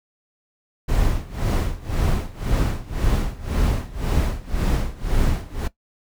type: noise with tremolo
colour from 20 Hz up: brown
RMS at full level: -18 dBFS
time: 0.88-5.68 s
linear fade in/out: 10 ms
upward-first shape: sine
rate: 1.9 Hz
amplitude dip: 90%
effects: noise-tail reverb RT60 0.1 s tail -17 dB re dry